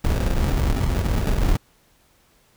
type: noise with sample-and-hold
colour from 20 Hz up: brown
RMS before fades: -20 dBFS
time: 0.04-1.57 s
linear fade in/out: 5 ms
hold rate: 1050 Hz
effects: pink hiss -59 dBFS RMS until 2.56 s